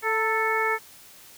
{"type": "harmonic tone with a mistuned harmonic", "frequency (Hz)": 440, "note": "A4", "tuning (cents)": 0, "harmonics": [1, 2, 3, 4, 5], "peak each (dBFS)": [-28, -28, -28, -28, -28], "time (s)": [0.02, 0.79], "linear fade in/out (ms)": 50, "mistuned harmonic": 2, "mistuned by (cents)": 37, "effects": ["white hiss -49 dBFS RMS until 1.37 s"]}